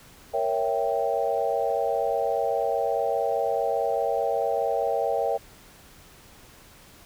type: chord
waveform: sine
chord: A# diminished seventh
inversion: none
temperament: equal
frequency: 466.2 / 554.4 / 659.3 / 784 Hz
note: A#4 / C#5 / E5 / G5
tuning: 0 / 0 / 0 / 0 cents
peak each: -28 dBFS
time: 0.33-5.38 s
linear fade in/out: 20 ms
effects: pink hiss -51 dBFS RMS until 7.05 s